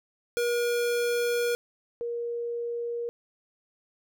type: tone pair in turn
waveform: square / sine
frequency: 478.1 / 472.3 Hz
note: A#4 / A#4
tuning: +44 / +23 cents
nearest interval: unison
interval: 21 cents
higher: first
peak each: -25 / -29 dBFS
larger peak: first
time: 0.37-1.55 / 2.01-3.09 s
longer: first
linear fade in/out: 0 ms
effects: none